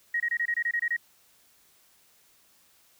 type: tone bursts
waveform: sine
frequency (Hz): 1888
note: A#6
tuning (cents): +22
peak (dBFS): -24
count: 10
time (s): 0.14-0.966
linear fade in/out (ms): 5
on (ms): 61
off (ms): 24
effects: white hiss -62 dBFS RMS until 2.99 s